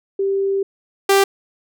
sine / sawtooth tone pair in turn, 392 / 393.5 Hz, G4 / G4, 0 / +7 cents, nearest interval unison, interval 7 cents, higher second, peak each -16 / -7 dBFS, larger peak second, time 0.19-0.63 / 1.09-1.24 s, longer first, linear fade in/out 5 ms, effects none

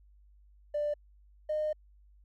triangle tone pair in turn, 591 / 611.5 Hz, D5 / D#5, +11 / -30 cents, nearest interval minor second, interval 59 cents, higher second, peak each -25 dBFS, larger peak neither, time 0.74-0.94 / 1.49-1.73 s, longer second, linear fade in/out 10 ms, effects tanh soft clip ceiling -26 dBFS + added 50 Hz sine -57 dBFS peak until 2.24 s

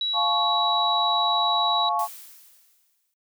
sine tone, 3900 Hz, B7, 23 cents flat, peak -23 dBFS, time 0.01-1.89 s, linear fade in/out 2 ms
sine chord, F augmented, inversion none, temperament equal with one note detuned, 698.5 / 858.4 / 1108.7 Hz, F5 / A5 / C#6, 0 / -43 / 0 cents, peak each -27 / -26 / -25 dBFS, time 0.13-2.08 s, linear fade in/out 50 ms
blue noise with exponential decay, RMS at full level -36 dBFS, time 1.99-3.14 s, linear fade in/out 2 ms, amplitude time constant 250 ms
effects noise-tail reverb RT60 0.1 s tail -24 dB re dry

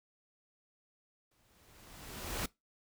pink noise with exponential growth, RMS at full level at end -35 dBFS, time 1.31-2.46 s, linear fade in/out 5 ms, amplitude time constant 250 ms, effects noise-tail reverb RT60 0.2 s tail -22 dB re dry

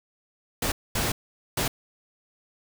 pink noise bursts at uneven times, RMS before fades -26 dBFS, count 3, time 0.62-0.72 / 0.95-1.12 / 1.57-1.68 s, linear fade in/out 5 ms, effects none

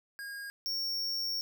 square tone pair in turn, 1628 / 5501 Hz, G#6 / F8, -35 / -27 cents, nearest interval octave + major sixth, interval 2108 cents, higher second, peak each -40 / -32 dBFS, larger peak second, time 0.19-0.5 / 0.66-1.41 s, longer second, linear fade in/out 0 ms, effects none

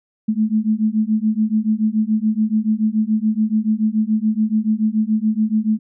sine beating tone pair, 213.2 / 220.2 Hz, G#3 / A3, +46 / +2 cents, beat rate 7 Hz, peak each -18 dBFS, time 0.28-5.79 s, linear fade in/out 10 ms, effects none

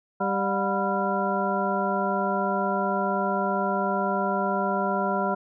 harmonic tone with a mistuned harmonic, 196.8 Hz, G3, 7 cents sharp, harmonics 1 / 2 / 3 / 4 / 5 / 7, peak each -29 / -31 / -30 / -29 / -29 / -31 dBFS, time 0.2-5.35 s, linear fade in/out 10 ms, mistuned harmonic 4, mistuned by -140 cents, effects none

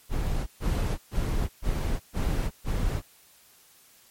brown noise bursts, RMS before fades -26 dBFS, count 6, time 0.09-3.02 s, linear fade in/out 50 ms, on 380 ms, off 130 ms, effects white hiss -57 dBFS RMS until 4.1 s + MP3 64 kbps

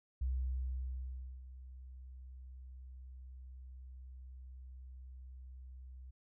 sine tone with ADSR envelope, 64 Hz, C2, 38 cents flat, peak -32 dBFS, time 0.21-6.11 s, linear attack 7 ms, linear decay 1200 ms, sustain -16 dB, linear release 10 ms, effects none

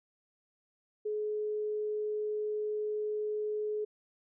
sine tone, 423.9 Hz, G#4, 35 cents sharp, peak -31 dBFS, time 1.05-3.85 s, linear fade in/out 10 ms, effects none

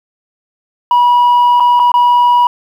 sine tone with dropouts, 971 Hz, B5, 30 cents flat, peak -3 dBFS, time 0.91-2.47 s, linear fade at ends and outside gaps 2 ms, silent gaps 1.599-1.604 / 1.794-1.798 / 1.918-1.94 s, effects tanh soft clip ceiling -5 dBFS + 7-bit

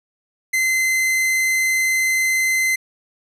45% pulse tone, 2061 Hz, C7, 27 cents flat, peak -16 dBFS, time 0.53-2.76 s, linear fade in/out 10 ms, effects resampled to 32000 Hz

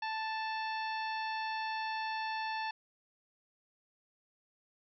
harmonic tone with a mistuned harmonic, 880 Hz, A5, in tune, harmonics 1 / 2 / 3 / 4 / 5 / 6, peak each -36 / -41 / -44 / -50 / -48 / -55 dBFS, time 0.02-2.71 s, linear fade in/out 5 ms, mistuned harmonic 6, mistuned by +49 cents, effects none

